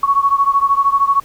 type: beating tone pair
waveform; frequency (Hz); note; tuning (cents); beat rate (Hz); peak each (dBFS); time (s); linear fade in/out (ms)
sine; 1108.7 / 1121.7; C#6 / C#6; 0 / +20; 13; -13 / -15; 0.03-1.2; 5
effects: pink hiss -44 dBFS RMS until 1.24 s